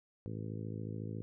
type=harmonic tone; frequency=54 Hz; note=A1; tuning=32 cents flat; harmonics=2 / 3 / 4 / 5 / 6 / 7 / 8 / 9; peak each=-41 / -45 / -47 / -49 / -51 / -52 / -53 / -54 dBFS; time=0.26-1.22 s; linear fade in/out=0 ms; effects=none